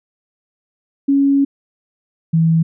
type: tone pair in turn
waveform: sine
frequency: 277.9 / 163.2 Hz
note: C#4 / E3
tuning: +4 / -17 cents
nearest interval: major sixth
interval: 921 cents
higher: first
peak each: -10 dBFS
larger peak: neither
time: 1.08-1.45 / 2.33-2.63 s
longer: first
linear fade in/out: 10 ms
effects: none